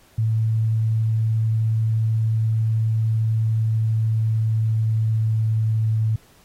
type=tone with pitch glide; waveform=sine; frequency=111.1 to 110.21 Hz; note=A2 to A2; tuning=+17 to +3 cents; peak=-17 dBFS; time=0.18-6.16 s; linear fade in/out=5 ms; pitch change=-14 cents; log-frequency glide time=3.3-6.05 s; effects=pink hiss -55 dBFS RMS until 6.44 s + AAC 48 kbps